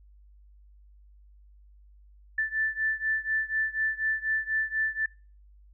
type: beating tone pair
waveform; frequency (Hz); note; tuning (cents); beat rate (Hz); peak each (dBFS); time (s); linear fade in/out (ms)
sine; 1760 / 1764.1; A6 / A6; 0 / +4; 4.1; -28 / -30; 2.38-5.06; 5
effects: noise-tail reverb RT60 0.4 s tail -26 dB re dry + added 50 Hz sine -52 dBFS peak until 5.73 s